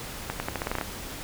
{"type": "accelerating click train", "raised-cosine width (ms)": 0.5, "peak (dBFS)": -13, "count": 10, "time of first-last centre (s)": [0.3, 0.812], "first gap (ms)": 100, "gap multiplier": 0.85, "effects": ["pink hiss -38 dBFS RMS until 1.23 s"]}